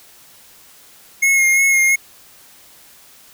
square tone with vibrato, 2156 Hz, C#7, 49 cents flat, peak -12 dBFS, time 1.22-1.96 s, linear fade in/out 10 ms, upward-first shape sine, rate 2.9 Hz, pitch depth 24 cents each way, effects white hiss -46 dBFS RMS until 3.33 s

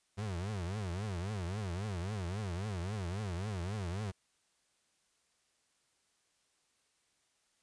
35% pulse tone with vibrato, 95.9 Hz, G2, 37 cents flat, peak -34 dBFS, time 0.17-4.12 s, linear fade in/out 20 ms, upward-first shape triangle, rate 3.7 Hz, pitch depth 260 cents each way, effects white hiss -75 dBFS RMS until 7.62 s + resampled to 22050 Hz

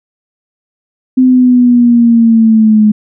sine linear sweep, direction down, 258.1 to 210.9 Hz, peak -3 dBFS, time 1.17-2.92 s, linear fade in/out 10 ms, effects none

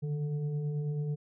sine tone with frequency modulation, 149.6 Hz, D3, 32 cents sharp, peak -30 dBFS, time 0.02-1.16 s, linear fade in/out 20 ms, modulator 290 Hz, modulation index 0.47, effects none

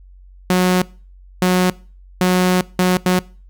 sawtooth tone bursts at uneven times, 182.4 Hz, F#3, 24 cents flat, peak -8 dBFS, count 5, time 0.5-0.82 / 1.42-1.7 / 2.21-2.61 / 2.79-2.97 / 3.06-3.19 s, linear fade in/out 2 ms, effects noise-tail reverb RT60 0.4 s tail -23 dB re dry + added 46 Hz sine -40 dBFS peak until 3.49 s

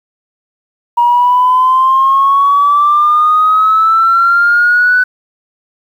sine exponential sweep, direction up, 950 to 1500 Hz, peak -5 dBFS, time 0.97-5.04 s, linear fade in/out 10 ms, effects tanh soft clip ceiling -1 dBFS + 7-bit

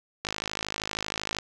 click train, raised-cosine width 0.2 ms, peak -12 dBFS, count 61, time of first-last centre 0.25-1.386 s, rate 52.8 Hz, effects none

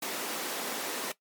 pink high-pass noise, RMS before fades -35 dBFS, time 0.02-1.12 s, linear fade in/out 5 ms, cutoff 260 Hz, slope 24 dB/octave, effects noise-tail reverb RT60 0.1 s tail -17 dB re dry + MP3 96 kbps

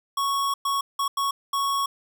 square tone bursts at uneven times, 1108.7 Hz, C#6, in tune, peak -23 dBFS, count 5, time 0.17-0.54 / 0.65-0.81 / 0.99-1.08 / 1.17-1.31 / 1.53-1.86 s, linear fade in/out 5 ms, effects none

